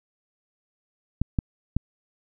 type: clicks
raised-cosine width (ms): 5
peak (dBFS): -10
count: 3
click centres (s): 1.216 / 1.388 / 1.766
effects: none